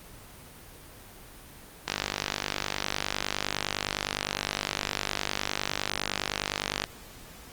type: click train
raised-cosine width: 0.2 ms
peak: -9 dBFS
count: 248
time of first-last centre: 1.88-6.84 s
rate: 49.8 Hz
effects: pink hiss -48 dBFS RMS until 7.52 s + Opus 24 kbps